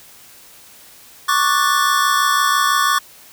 square chord, D major seventh, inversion third, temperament equal, 1108.7 / 1174.7 / 1480 / 1760 Hz, C#6 / D6 / F#6 / A6, 0 / 0 / 0 / 0 cents, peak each -18 / -19 / -23 / -23 dBFS, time 1.28-2.99 s, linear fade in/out 10 ms, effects white hiss -44 dBFS RMS until 3.32 s

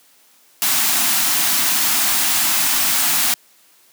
white band-stop noise, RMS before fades -17 dBFS, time 0.62-3.34 s, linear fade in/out 0 ms, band 330 to 660 Hz, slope 48 dB/octave, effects white hiss -53 dBFS RMS until 3.92 s + high-pass 200 Hz 12 dB/octave

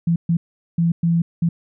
sine tone bursts at uneven times, 168.3 Hz, E3, 36 cents sharp, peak -14 dBFS, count 5, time 0.07-0.16 / 0.29-0.37 / 0.78-0.92 / 1.03-1.22 / 1.42-1.49 s, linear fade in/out 5 ms, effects none

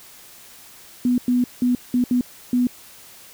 sine tone bursts at uneven times, 246.9 Hz, B3, in tune, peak -15 dBFS, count 6, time 1.05-1.18 / 1.28-1.44 / 1.62-1.75 / 1.94-2.04 / 2.11-2.21 / 2.53-2.67 s, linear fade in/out 2 ms, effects white hiss -45 dBFS RMS until 3.33 s

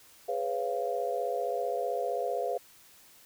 sine chord, C# dominant seventh, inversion second, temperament just, 415.8 / 498.9 / 554.4 / 693 Hz, G#4 / B4 / C#5 / E#5, +2 / +17 / 0 / -14 cents, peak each -36 / -33 / -36 / -33 dBFS, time 0.28-2.58 s, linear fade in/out 10 ms, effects white hiss -57 dBFS RMS until 3.25 s

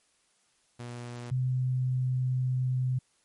sawtooth / sine tone pair in turn, 120.7 / 127.88 Hz, B2 / C3, -39 / -39 cents, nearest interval minor second, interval 100 cents, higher second, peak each -34 / -25 dBFS, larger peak second, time 0.79-1.31 / 1.31-2.99 s, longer second, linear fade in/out 10 ms, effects white hiss -69 dBFS RMS until 3.24 s + MP3 48 kbps

